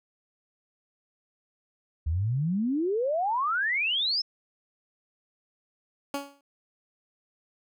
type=exponential sweep; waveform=sine; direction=up; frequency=73 to 5350 Hz; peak=-24 dBFS; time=2.06-4.22 s; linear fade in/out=10 ms
type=tone with exponential decay; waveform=15% pulse; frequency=281 Hz; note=C#4; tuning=24 cents sharp; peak=-20 dBFS; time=6.14-6.41 s; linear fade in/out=2 ms; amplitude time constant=57 ms
effects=none